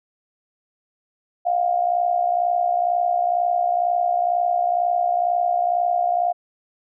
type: tone with amplitude modulation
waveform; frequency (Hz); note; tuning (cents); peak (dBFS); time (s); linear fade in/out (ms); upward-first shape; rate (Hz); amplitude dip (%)
sine; 705; F5; +16; -14; 1.45-6.33; 20; sine; 62.1; 70
effects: none